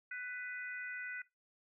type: harmonic tone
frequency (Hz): 496.5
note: B4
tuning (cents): +9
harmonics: 3 / 4 / 5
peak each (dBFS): -42 / -45 / -51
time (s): 0.11-1.22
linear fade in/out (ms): 5
effects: noise-tail reverb RT60 0.2 s tail -19 dB re dry